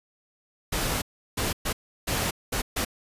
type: noise bursts at uneven times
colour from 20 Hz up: pink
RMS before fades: -27 dBFS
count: 6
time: 0.72-1.02 / 1.37-1.53 / 1.65-1.73 / 2.07-2.31 / 2.52-2.62 / 2.76-2.85 s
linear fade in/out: 10 ms
effects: resampled to 32000 Hz